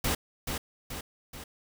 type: noise with echo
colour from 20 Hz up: pink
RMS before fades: -28 dBFS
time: 0.04-0.15 s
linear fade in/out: 5 ms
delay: 430 ms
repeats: 3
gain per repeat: -5 dB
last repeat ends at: 1.44 s
effects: none